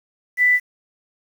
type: tone with quantisation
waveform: sine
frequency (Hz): 1985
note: B6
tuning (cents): +8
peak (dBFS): -12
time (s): 0.37-0.6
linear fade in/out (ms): 50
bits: 7
effects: none